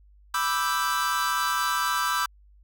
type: chord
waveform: 45% pulse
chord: E minor seventh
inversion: second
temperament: equal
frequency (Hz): 987.8 / 1174.7 / 1318.5 / 1568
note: B5 / D6 / E6 / G6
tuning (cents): 0 / 0 / 0 / 0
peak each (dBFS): -30 / -29 / -28 / -30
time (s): 0.34-2.26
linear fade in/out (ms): 5
effects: added 50 Hz sine -52 dBFS peak until 2.63 s